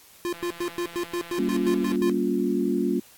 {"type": "tone bursts", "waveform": "square", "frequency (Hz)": 349.2, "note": "F4", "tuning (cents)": 0, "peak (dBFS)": -26, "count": 11, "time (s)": [0.25, 2.097], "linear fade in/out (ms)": 0, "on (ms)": 77, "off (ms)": 100}
{"type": "click train", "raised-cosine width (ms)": 0.3, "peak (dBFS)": -27, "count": 276, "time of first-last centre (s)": [0.34, 1.958], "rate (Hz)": 170}
{"type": "chord", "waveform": "sine", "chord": "G half-diminished seventh", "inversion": "none", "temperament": "just", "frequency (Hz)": [196, 235.2, 282.2, 352.8], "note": ["G3", "Bb3", "Db4", "F4"], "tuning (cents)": [0, 16, 31, 18], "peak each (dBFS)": [-28, -27, -27, -26], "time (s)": [1.38, 3], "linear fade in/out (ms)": 10}
{"effects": ["white hiss -52 dBFS RMS until 3.17 s", "AAC 64 kbps"]}